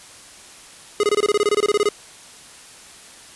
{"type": "tone bursts", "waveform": "square", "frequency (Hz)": 415.3, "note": "G#4", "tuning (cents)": 0, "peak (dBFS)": -15, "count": 16, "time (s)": [1, 1.889], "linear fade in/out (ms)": 2, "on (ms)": 34, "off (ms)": 23, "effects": ["white hiss -43 dBFS RMS until 3.35 s", "resampled to 24000 Hz"]}